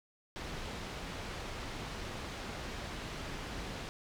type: low-pass noise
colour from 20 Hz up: pink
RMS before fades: -42 dBFS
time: 0.36-3.89 s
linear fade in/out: 0 ms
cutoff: 4900 Hz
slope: 12 dB/octave
effects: none